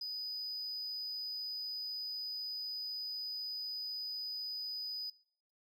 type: tone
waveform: triangle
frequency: 4978 Hz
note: D#8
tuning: in tune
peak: -36 dBFS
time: 0.01-5.1 s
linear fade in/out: 5 ms
effects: noise-tail reverb RT60 0.7 s tail -25 dB re dry + tanh soft clip ceiling -33 dBFS